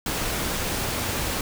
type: noise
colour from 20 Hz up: pink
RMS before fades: -27 dBFS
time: 0.06-1.41 s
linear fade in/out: 2 ms
effects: none